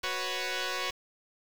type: chord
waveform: 5% pulse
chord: F# suspended fourth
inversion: none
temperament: equal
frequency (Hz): 370 / 493.9 / 554.4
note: F#4 / B4 / C#5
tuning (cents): 0 / 0 / 0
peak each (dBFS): -25 / -24 / -25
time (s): 0.03-0.91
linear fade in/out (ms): 10
effects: low-pass 7000 Hz 12 dB/octave + 7-bit